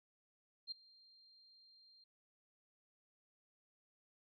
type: tone with ADSR envelope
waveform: sine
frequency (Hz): 4186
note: C8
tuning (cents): 0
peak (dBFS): -39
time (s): 0.67-2.04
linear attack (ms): 46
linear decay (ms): 9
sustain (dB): -24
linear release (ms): 4
effects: none